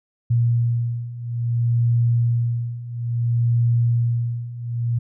sine beating tone pair, 117.9 / 118.49 Hz, A#2 / A#2, +20 / +29 cents, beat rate 0.59 Hz, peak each -22 / -19 dBFS, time 0.3-4.99 s, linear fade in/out 10 ms, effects none

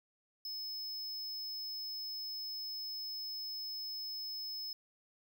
square tone, 5200 Hz, E8, 24 cents flat, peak -40 dBFS, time 0.45-4.73 s, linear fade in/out 2 ms, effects none

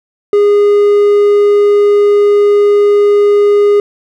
triangle tone, 410.4 Hz, G#4, 21 cents flat, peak -3 dBFS, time 0.33-3.8 s, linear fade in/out 2 ms, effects none

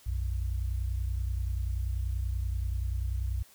sine tone pair together, 60.3 / 90.69 Hz, B1 / F#2, -41 / -34 cents, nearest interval perfect fifth, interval 707 cents, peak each -29 / -33 dBFS, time 0.06-3.43 s, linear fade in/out 10 ms, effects tanh soft clip ceiling -21 dBFS + white hiss -58 dBFS RMS until 3.54 s

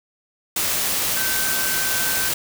sine tone in noise, 1541 Hz, G6, 30 cents flat, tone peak -27 dBFS, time 1.16-2.29 s, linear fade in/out 5 ms, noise white, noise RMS -22 dBFS, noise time 0.56-2.34 s, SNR -8 dB, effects none

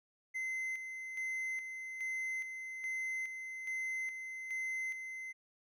triangle tone with tremolo, 2060 Hz, C7, 28 cents flat, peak -34 dBFS, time 0.34-5.33 s, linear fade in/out 20 ms, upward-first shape square, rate 1.2 Hz, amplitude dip 50%, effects none

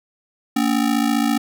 square ring-modulated tone, 257.8 Hz, C4, 26 cents flat, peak -14 dBFS, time 0.56-1.38 s, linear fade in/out 5 ms, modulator 27.5 Hz, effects none

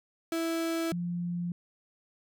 35% pulse / sine tone pair in turn, 329.6 / 174.2 Hz, E4 / F3, 0 / -4 cents, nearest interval major seventh, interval 1104 cents, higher first, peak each -27 / -30 dBFS, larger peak first, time 0.32-0.92 / 0.92-1.52 s, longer neither, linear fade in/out 2 ms, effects none

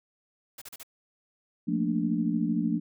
white noise bursts, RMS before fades -43 dBFS, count 4, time 0.58-0.832 s, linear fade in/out 5 ms, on 36 ms, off 36 ms
sine chord, Bb major seventh, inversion second, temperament equal with one note detuned, 175.42 / 220 / 233.1 / 293.7 Hz, F3 / A3 / Bb3 / D4, +8 / 0 / 0 / 0 cents, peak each -30 dBFS, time 1.67-2.8 s, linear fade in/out 20 ms
effects none

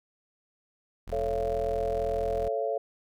30% pulse tone, 42.2 Hz, E1, 41 cents sharp, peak -33 dBFS, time 1.07-2.49 s, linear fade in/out 10 ms
sine chord, A augmented, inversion none, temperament equal with one note detuned, 440 / 554.4 / 681.7 Hz, A4 / C#5 / E#5, 0 / 0 / -42 cents, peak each -31 dBFS, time 1.12-2.78 s, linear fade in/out 5 ms
effects none

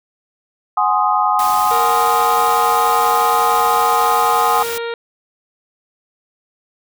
sine chord, Ab dominant seventh, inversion third, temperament equal, 740 / 830.6 / 1046.5 / 1244.5 Hz, Gb5 / Ab5 / C6 / Eb6, 0 / 0 / 0 / 0 cents, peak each -19 / -17 / -19 / -17 dBFS, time 0.77-4.63 s, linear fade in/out 5 ms
white noise, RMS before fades -27 dBFS, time 1.39-4.78 s, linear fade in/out 2 ms
harmonic tone, 466.2 Hz, A#4, in tune, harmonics 1 / 2 / 3 / 4 / 5 / 6 / 7 / 8 / 9, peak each -22 / -31 / -30 / -35 / -36 / -40 / -40 / -37 / -43 dBFS, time 1.71-4.94 s, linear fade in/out 2 ms
effects none

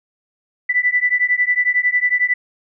sine beating tone pair, 1975.5 / 1986.5 Hz, B6 / B6, 0 / +10 cents, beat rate 11 Hz, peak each -17 dBFS, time 0.69-2.34 s, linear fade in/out 10 ms, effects none

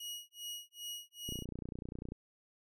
sawtooth tone with tremolo, 2899 Hz, F#7, 36 cents flat, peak -37 dBFS, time 0-1.45 s, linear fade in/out 5 ms, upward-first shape sine, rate 2.5 Hz, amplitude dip 100%
click train, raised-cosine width 3 ms, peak -29 dBFS, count 26, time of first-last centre 1.29-2.121 s, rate 30.1 Hz
effects none

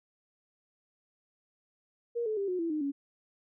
sine tone with pitch steps, 471.9 / 432.7 / 396.8 / 363.9 / 333.7 / 306 / 280.6 Hz, A#4 / A4 / G4 / F#4 / E4 / D#4 / C#4, +21 / -29 / +21 / -29 / +21 / -29 / +21 cents, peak -29 dBFS, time 2.15-2.92 s, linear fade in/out 20 ms, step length 110 ms, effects none

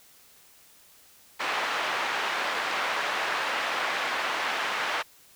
pink band-pass noise, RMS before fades -29 dBFS, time 1.39-5.03 s, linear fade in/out 20 ms, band 850 to 2600 Hz, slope 12 dB/octave, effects white hiss -56 dBFS RMS until 5.35 s

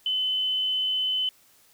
sine tone, 3032 Hz, F#7, 42 cents sharp, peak -23 dBFS, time 0.06-1.29 s, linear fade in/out 2 ms, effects white hiss -59 dBFS RMS until 1.73 s

